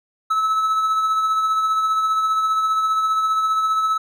triangle tone with tremolo, 1300 Hz, E6, 24 cents flat, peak -13 dBFS, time 0.3-3.98 s, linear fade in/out 10 ms, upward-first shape triangle, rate 15 Hz, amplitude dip 40%, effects none

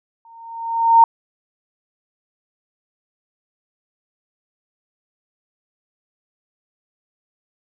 sine tone with exponential growth, 918 Hz, A#5, 27 cents flat, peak -4 dBFS, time 0.25-1.04 s, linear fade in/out 2 ms, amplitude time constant 170 ms, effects none

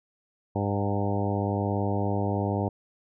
harmonic tone with a mistuned harmonic, 101 Hz, G#2, 48 cents flat, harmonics 1 / 2 / 3 / 4 / 5 / 6 / 7 / 8 / 9, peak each -28 / -31 / -33 / -34 / -35 / -36 / -36 / -37 / -38 dBFS, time 0.55-2.69 s, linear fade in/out 10 ms, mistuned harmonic 7, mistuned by +42 cents, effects none

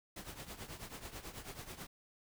pink noise with tremolo, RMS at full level -45 dBFS, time 0.16-1.87 s, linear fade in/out 5 ms, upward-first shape triangle, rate 9.2 Hz, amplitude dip 80%, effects none

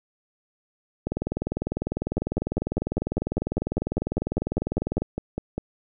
two click trains, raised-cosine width 2 ms, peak -14 / -11 dBFS, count 18 / 80, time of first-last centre 2.18-5.58 / 1.07-5.02 s, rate 5 / 20 Hz, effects none

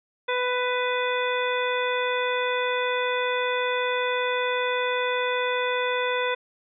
harmonic tone, 497.2 Hz, B4, 12 cents sharp, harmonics 1 / 2 / 3 / 4 / 5 / 7, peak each -26 / -29 / -31 / -32 / -33 / -34 dBFS, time 0.28-6.35 s, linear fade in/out 10 ms, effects none

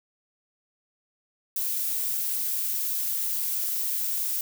violet noise, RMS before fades -28 dBFS, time 1.56-4.41 s, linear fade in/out 2 ms, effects none

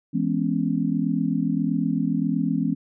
sine chord, C# minor seventh, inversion first, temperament just, 166.31 / 207.9 / 249.5 / 277.2 Hz, E3 / G#3 / B3 / C#4, +16 / +2 / +18 / 0 cents, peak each -26 dBFS, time 0.13-2.75 s, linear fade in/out 20 ms, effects none

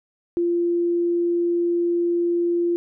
sine tone, 345.1 Hz, F4, 21 cents flat, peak -18 dBFS, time 0.37-2.76 s, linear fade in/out 0 ms, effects none

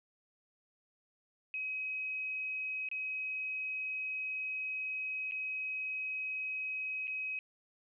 sine tone with dropouts, 2538 Hz, D#7, 34 cents sharp, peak -35 dBFS, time 1.54-7.39 s, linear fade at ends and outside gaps 1 ms, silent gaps 2.888-2.914 / 5.312-5.32 / 7.072-7.078 s, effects none

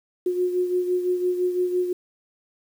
sine beating tone pair, 360.2 / 366.1 Hz, F#4 / F#4, -46 / -18 cents, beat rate 5.9 Hz, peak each -21 / -29 dBFS, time 0.26-1.93 s, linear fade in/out 5 ms, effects 8-bit

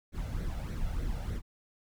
brown noise with flanger, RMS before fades -34 dBFS, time 0.12-1.42 s, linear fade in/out 50 ms, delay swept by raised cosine 0.5 to 1.47 ms, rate 3.3 Hz, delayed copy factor +0.6, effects none

